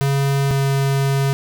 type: tone pair in turn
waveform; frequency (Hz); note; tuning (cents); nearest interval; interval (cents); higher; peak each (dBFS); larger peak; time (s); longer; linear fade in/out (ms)
square; 138.59 / 137.47; C#3 / C#3; 0 / -14; unison; 14; first; -16; neither; 0.01-0.51 / 0.51-1.33; second; 0
effects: none